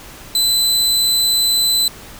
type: tone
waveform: sawtooth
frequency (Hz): 4021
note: B7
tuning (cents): +30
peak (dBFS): -10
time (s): 0.35-1.88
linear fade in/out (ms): 2
effects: pink hiss -37 dBFS RMS until 2.19 s